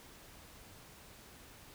silence, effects pink hiss -56 dBFS RMS until 1.74 s

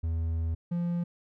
triangle tone pair in turn, 81.8 / 173.03 Hz, E2 / F3, -13 / -16 cents, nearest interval octave + minor second, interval 1297 cents, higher second, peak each -25 dBFS, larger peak neither, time 0.03-0.55 / 0.71-1.04 s, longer first, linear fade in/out 10 ms, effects none

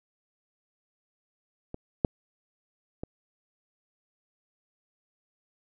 clicks, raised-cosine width 2 ms, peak -23 / -8 / -21 dBFS, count 3, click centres 1.744 / 2.048 / 3.035 s, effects none

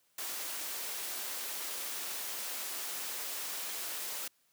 white high-pass noise, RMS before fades -39 dBFS, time 0.18-4.28 s, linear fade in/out 5 ms, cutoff 330 Hz, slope 12 dB/octave, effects white hiss -72 dBFS RMS until 4.52 s + high-pass 100 Hz 12 dB/octave

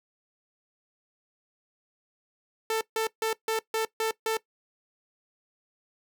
sawtooth tone bursts, 444 Hz, A4, 16 cents sharp, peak -21 dBFS, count 7, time 2.7-4.37 s, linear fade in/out 2 ms, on 110 ms, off 150 ms, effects noise-tail reverb RT60 0.1 s tail -19 dB re dry

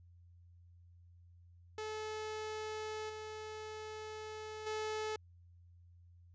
sawtooth tone with level steps, 431.9 Hz, A4, 32 cents flat, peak -36 / -40 / -33 dBFS, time 1.78-5.16 s, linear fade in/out 2 ms, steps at 3.09 / 4.66 s, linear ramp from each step 10 ms, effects added 87 Hz sine -58 dBFS peak until 6.34 s + resampled to 16000 Hz

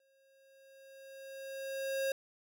square tone with exponential growth, 540 Hz, C#5, 45 cents flat, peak -31 dBFS, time 0-2.12 s, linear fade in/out 2 ms, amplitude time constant 460 ms, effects none

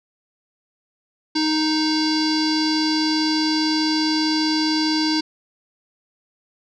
square tone with low-pass filter, 311.1 Hz, D#4, in tune, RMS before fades -20 dBFS, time 1.35-5.21 s, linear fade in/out 10 ms, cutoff 4800 Hz, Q 9.4, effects none

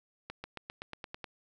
accelerating click train, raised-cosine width 0.3 ms, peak -24 dBFS, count 9, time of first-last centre 0.3-1.242 s, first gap 140 ms, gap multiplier 0.95, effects none

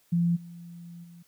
sine tone with level steps, 171.3 Hz, F3, 33 cents flat, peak -21 / -41 / -46 dBFS, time 0.12-1.23 s, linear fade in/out 10 ms, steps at 0.35 / 1.03 s, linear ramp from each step 20 ms, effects white hiss -65 dBFS RMS until 1.27 s

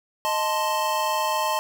square chord, A diminished, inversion second, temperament equal, 622.3 / 880 / 1046.5 Hz, Eb5 / A5 / C6, 0 / 0 / 0 cents, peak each -29 / -26 / -27 dBFS, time 0.25-1.59 s, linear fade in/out 0 ms, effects none

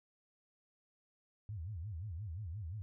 sine tone with vibrato, 93 Hz, F#2, 9 cents sharp, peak -40 dBFS, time 1.49-2.82 s, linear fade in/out 0 ms, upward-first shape sine, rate 5.7 Hz, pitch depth 300 cents each way, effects none

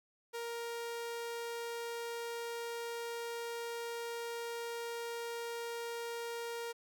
sawtooth tone, 468 Hz, A#4, 7 cents sharp, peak -35 dBFS, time 0.33-6.73 s, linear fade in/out 20 ms, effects none

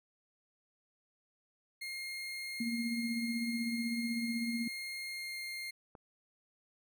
30% pulse tone with pitch glide, 2133 to 2121 Hz, C7 to C7, +33 to +23 cents, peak -37 dBFS, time 1.81-5.71 s, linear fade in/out 10 ms, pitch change -10 cents, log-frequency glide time 5.06-5.39 s
sine tone with tremolo, 233.1 Hz, A#3, in tune, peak -31 dBFS, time 2.6-4.68 s, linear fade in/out 5 ms, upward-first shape triangle, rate 16 Hz, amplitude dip 55%
click, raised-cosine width 1 ms, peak -37 dBFS, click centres 5.952 s
effects none

